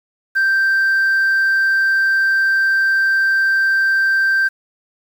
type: tone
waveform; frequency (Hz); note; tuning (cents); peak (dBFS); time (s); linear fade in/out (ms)
sine; 1568; G6; 0; -10; 0.35-4.49; 20
effects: tanh soft clip ceiling -11 dBFS + 7-bit